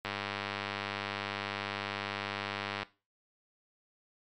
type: click train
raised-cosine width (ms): 0.3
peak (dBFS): -18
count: 279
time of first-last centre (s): 0.05-2.83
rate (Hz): 100
effects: noise-tail reverb RT60 0.3 s tail -18 dB re dry + MP3 96 kbps